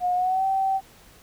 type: tone with pitch glide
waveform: sine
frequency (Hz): 720 to 771.7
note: F#5 to G5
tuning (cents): -47 to -27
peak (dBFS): -20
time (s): 0-0.81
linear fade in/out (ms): 50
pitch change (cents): +120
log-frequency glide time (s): 0.15-0.45
effects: pink hiss -52 dBFS RMS until 1.22 s